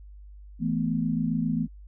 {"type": "chord", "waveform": "sine", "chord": "E suspended fourth", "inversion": "none", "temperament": "just", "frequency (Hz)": [164.81, 219.8, 247.2], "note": ["E3", "A3", "B3"], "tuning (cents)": [0, -2, 2], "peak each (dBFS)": -28, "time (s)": [0.59, 1.68], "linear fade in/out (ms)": 50, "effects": ["added 50 Hz sine -43 dBFS peak until 1.87 s"]}